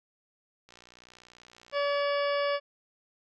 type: click train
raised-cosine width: 0.2 ms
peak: -36 dBFS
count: 81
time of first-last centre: 0.69-2.012 s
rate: 60.5 Hz
type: harmonic tone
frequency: 571 Hz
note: D5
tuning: 49 cents flat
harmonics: 1 / 2 / 3 / 4 / 5 / 6 / 8 / 9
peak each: -27 / -33 / -37 / -39 / -41 / -43 / -45 / -46 dBFS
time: 1.72-2.6 s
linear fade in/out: 50 ms
effects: none